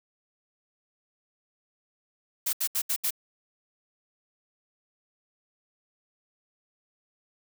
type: noise bursts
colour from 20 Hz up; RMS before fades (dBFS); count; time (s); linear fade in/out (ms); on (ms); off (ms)
blue; -27; 5; 2.46-3.107; 10; 71; 73
effects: none